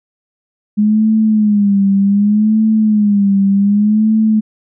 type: tone with vibrato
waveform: sine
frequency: 207.5 Hz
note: G#3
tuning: 1 cent flat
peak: -8 dBFS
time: 0.77-4.41 s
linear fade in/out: 20 ms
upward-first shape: sine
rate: 0.66 Hz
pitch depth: 94 cents each way
effects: none